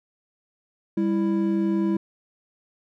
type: tone pair together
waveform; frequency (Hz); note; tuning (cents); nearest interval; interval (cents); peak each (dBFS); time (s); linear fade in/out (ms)
triangle; 198.33 / 330; G3 / E4; +20 / +2; major sixth; 882; -21; 0.97-1.97; 5
effects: none